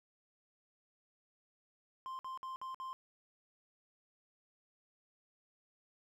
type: tone bursts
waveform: triangle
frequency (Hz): 1047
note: C6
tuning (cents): +1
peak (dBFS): -39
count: 5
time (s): 2.06-2.93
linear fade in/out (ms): 0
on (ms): 130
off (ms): 55
effects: none